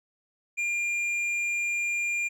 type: tone with hard clipping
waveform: sine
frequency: 2400 Hz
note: D7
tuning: 37 cents sharp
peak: -27 dBFS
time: 0.57-2.29 s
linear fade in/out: 20 ms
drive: 5 dB
effects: none

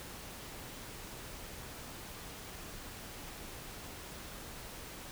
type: silence
effects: pink hiss -47 dBFS RMS until 5.11 s

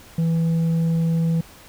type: tone with tanh clipping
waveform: sine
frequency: 164.81 Hz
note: E3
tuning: in tune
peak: -18 dBFS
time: 0.18-1.41 s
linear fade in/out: 5 ms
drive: 4 dB
effects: pink hiss -46 dBFS RMS until 1.68 s

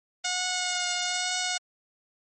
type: tone with vibrato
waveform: 5% pulse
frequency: 724 Hz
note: F#5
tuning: 38 cents flat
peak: -14 dBFS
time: 0.24-1.58 s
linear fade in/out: 10 ms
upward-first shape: triangle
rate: 1.1 Hz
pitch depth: 19 cents each way
effects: MP3 32 kbps

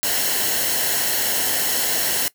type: noise with comb filter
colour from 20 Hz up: white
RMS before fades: -21 dBFS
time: 0.03-2.28 s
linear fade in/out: 0 ms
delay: 0.83 ms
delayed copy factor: -0.55
effects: noise-tail reverb RT60 0.1 s tail -19 dB re dry

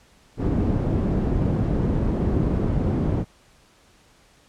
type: low-pass noise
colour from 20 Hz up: white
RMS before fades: -22 dBFS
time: 0.37-3.25 s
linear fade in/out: 50 ms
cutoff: 230 Hz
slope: 12 dB/octave
effects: pink hiss -56 dBFS RMS until 4.48 s + low-pass 9000 Hz 12 dB/octave

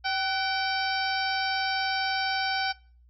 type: harmonic tone with a mistuned harmonic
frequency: 772 Hz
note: G5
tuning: 27 cents flat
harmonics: 1 / 2 / 3 / 4 / 5 / 6 / 7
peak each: -29 / -30 / -34 / -36 / -39 / -35 / -38 dBFS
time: 0.04-2.73 s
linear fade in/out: 20 ms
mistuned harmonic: 2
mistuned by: -55 cents
effects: noise-tail reverb RT60 0.4 s tail -22 dB re dry + added 60 Hz sine -54 dBFS peak until 3.09 s

